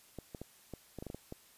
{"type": "clicks", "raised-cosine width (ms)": 2, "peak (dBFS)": -29, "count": 10, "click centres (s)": [0.187, 0.348, 0.416, 0.737, 0.987, 1.025, 1.067, 1.101, 1.146, 1.324], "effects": ["white hiss -62 dBFS RMS until 1.57 s", "resampled to 32000 Hz"]}